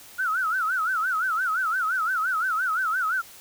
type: tone with vibrato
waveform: sine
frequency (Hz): 1396.9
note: F6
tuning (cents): 0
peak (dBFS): -22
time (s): 0.18-3.22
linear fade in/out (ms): 20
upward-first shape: sine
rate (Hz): 5.8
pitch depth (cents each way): 180
effects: white hiss -47 dBFS RMS until 3.4 s